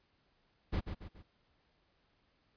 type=noise with echo; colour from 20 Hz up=brown; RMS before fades=-33 dBFS; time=0.72-0.81 s; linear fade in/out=20 ms; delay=140 ms; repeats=3; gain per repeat=-7 dB; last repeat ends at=1.23 s; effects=pink hiss -74 dBFS RMS until 2.56 s + resampled to 11025 Hz